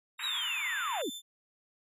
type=tone with pitch glide; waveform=sawtooth; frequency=3729 to 3542 Hz; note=A#7 to A7; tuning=0 to +11 cents; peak=-37 dBFS; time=0.18-1.22 s; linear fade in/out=50 ms; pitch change=-89 cents; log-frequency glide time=0.29-0.46 s
type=band-pass noise; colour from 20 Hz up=white; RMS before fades=-41 dBFS; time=0.19-1.02 s; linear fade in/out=5 ms; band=920 to 3000 Hz; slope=96 dB/octave
type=linear sweep; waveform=sine; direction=down; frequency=3951 to 215.2 Hz; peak=-32 dBFS; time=0.23-1.1 s; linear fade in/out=10 ms
effects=none